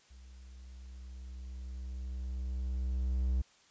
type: tone with level ramp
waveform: triangle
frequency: 63.5 Hz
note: B1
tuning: 49 cents sharp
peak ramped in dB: -49 to -25 dBFS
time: 0.1-3.42 s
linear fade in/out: 10 ms
effects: white hiss -64 dBFS RMS until 3.7 s + resampled to 16000 Hz